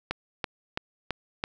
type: click train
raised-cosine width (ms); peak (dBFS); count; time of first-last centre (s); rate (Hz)
0.3; -12; 5; 0.11-1.439; 3.01
effects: none